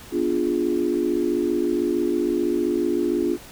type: chord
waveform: sine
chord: B diminished seventh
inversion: none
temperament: equal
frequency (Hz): 246.9 / 293.7 / 349.2 / 415.3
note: B3 / D4 / F4 / Ab4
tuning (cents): 0 / 0 / 0 / 0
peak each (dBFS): -28 / -25 / -22 / -28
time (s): 0.11-3.38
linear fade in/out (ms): 50
effects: pink hiss -43 dBFS RMS until 3.51 s